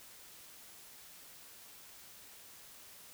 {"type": "silence", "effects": ["white hiss -55 dBFS RMS until 3.13 s"]}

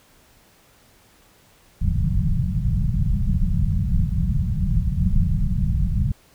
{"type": "low-pass noise", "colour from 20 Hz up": "pink", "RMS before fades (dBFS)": -20, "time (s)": [1.81, 6.12], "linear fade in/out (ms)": 5, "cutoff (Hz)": 200, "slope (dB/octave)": 96, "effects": ["pink hiss -55 dBFS RMS until 6.34 s"]}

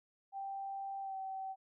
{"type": "tone with pitch glide", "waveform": "sine", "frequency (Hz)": [784, 767.9], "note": ["G5", "G5"], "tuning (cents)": [0, -36], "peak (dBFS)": -39, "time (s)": [0.32, 1.56], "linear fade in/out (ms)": 50, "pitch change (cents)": -36, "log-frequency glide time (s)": [1.01, 1.16], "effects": []}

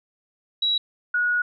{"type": "tone pair in turn", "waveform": "sine", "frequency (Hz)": [3885, 1455.2], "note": ["B7", "F#6"], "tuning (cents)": [-29, -29], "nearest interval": "octave + perfect fourth", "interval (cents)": 1700, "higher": "first", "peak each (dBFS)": -19, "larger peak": "neither", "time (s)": [[0.62, 0.78], [1.14, 1.42]], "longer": "second", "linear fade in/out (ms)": 5, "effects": []}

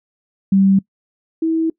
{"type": "tone pair in turn", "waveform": "sine", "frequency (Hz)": [194.2, 324.2], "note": ["G3", "E4"], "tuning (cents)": [-16, -29], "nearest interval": "major sixth", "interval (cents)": 887, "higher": "second", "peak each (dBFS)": [-9, -14], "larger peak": "first", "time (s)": [[0.52, 0.79], [1.42, 1.7]], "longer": "second", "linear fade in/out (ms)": 5, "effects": ["noise-tail reverb RT60 0.1 s tail -22 dB re dry"]}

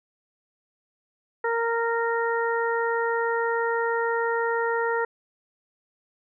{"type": "harmonic tone", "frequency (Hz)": 463.1, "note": "A#4", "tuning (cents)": -11, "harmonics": [1, 2, 3, 4], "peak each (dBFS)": [-25, -28, -30, -31], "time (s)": [1.44, 5.05], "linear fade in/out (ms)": 5, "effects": []}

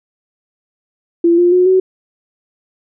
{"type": "tone with pitch steps", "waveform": "sine", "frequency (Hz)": [340, 351.2, 362.7, 374.6], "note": ["F4", "F4", "F#4", "F#4"], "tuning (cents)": [-46, 10, -34, 21], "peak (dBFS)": -7, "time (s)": [1.24, 1.8], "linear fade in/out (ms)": 5, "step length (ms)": 140, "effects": []}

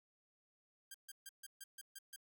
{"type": "tone bursts", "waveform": "5% pulse", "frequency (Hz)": 1595, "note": "G6", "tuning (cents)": 30, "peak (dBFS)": -38, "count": 8, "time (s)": [0.91, 2.162], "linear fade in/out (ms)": 5, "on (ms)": 34, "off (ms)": 140, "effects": []}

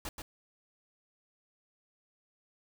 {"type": "noise with echo", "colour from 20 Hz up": "pink", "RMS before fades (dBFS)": -39, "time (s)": [0.05, 0.09], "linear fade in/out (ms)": 2, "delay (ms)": 130, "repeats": 1, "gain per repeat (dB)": -4, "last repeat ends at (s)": 0.22, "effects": []}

